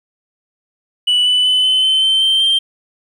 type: tone with pitch steps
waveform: sine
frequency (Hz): 2960 / 2987 / 3015 / 3043 / 3071 / 3100 / 3129 / 3158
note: F#7 / F#7 / F#7 / F#7 / G7 / G7 / G7 / G7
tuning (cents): 0 / +16 / +32 / +48 / -36 / -20 / -4 / +12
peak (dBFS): -8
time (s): 1.07-2.59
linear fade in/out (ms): 10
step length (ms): 190
effects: tanh soft clip ceiling -9 dBFS + 8-bit